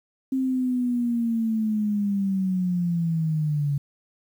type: linear sweep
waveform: sine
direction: down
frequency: 265.5 to 140.4 Hz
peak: -21 dBFS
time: 0.32-3.78 s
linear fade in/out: 5 ms
effects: 9-bit